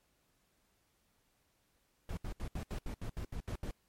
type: noise bursts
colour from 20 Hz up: brown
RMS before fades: -39 dBFS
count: 11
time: 2.09-3.711 s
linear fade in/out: 2 ms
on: 81 ms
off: 73 ms
effects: pink hiss -75 dBFS RMS until 3.88 s + MP3 64 kbps